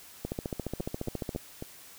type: two click trains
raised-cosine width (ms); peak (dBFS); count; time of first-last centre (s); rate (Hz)
2; -23 / -19; 4 / 17; 0.8-1.624 / 0.25-1.361; 3.64 / 14.4
effects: white hiss -51 dBFS RMS until 1.98 s